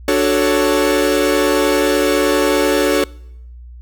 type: chord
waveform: 45% pulse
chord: D major seventh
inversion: none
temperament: equal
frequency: 293.7 / 370 / 440 / 554.4 Hz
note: D4 / F#4 / A4 / C#5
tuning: 0 / 0 / 0 / 0 cents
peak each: -18 dBFS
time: 0.08-3.04 s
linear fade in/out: 2 ms
effects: noise-tail reverb RT60 0.8 s tail -24 dB re dry + added 60 Hz sine -33 dBFS peak until 3.81 s